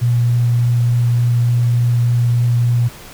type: tone with vibrato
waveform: sine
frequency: 120 Hz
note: B2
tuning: 49 cents flat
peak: -11 dBFS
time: 0.01-2.89 s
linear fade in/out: 20 ms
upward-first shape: triangle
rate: 3.4 Hz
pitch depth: 8 cents each way
effects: pink hiss -37 dBFS RMS until 3.13 s